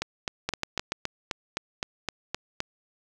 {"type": "two click trains", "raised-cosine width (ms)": 0.2, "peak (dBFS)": [-11, -10], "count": [11, 4], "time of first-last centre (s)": [[0.02, 2.604], [0.49, 0.92]], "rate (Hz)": [3.87, 6.97], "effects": []}